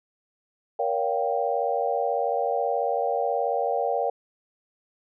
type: chord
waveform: sine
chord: G half-diminished seventh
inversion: first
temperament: just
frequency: 470.4 / 564.5 / 705.6 / 784 Hz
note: Bb4 / Db5 / F5 / G5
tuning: +16 / +31 / +18 / 0 cents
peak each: -28 dBFS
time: 0.79-4.1 s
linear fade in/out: 5 ms
effects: none